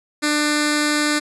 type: tone with notch filter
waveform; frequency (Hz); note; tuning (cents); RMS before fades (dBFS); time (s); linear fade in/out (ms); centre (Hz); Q
10% pulse; 298; D4; +25; -19; 0.22-1.2; 20; 780; 0.63
effects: resampled to 24000 Hz